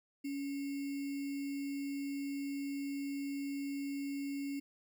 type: tone with sample-and-hold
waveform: sine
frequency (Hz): 280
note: C#4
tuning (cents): +18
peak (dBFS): -36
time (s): 0.24-4.6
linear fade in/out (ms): 10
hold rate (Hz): 2450
effects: none